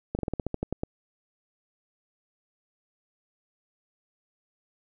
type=slowing click train; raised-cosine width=2 ms; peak=-15 dBFS; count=11; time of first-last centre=0.15-0.834 s; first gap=39 ms; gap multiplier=1.12; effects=none